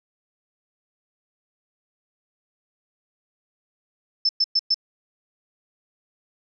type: tone bursts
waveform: sine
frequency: 5274 Hz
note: E8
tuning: in tune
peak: -16 dBFS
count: 4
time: 4.25-4.744 s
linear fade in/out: 5 ms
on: 41 ms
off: 110 ms
effects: none